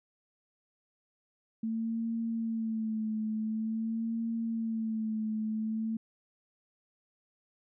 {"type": "tone with vibrato", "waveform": "sine", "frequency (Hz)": 222.7, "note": "A3", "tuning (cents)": 21, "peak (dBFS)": -30, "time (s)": [1.63, 5.97], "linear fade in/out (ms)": 5, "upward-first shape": "sine", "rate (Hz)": 0.47, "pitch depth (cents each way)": 45, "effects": []}